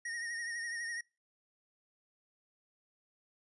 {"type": "tone with vibrato", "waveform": "square", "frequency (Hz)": 1864.7, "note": "A#6", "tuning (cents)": 0, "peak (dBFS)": -38, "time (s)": [0.05, 1.01], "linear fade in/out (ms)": 5, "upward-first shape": "triangle", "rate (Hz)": 12, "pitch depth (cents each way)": 51, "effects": ["noise-tail reverb RT60 0.3 s tail -26 dB re dry", "resampled to 24000 Hz"]}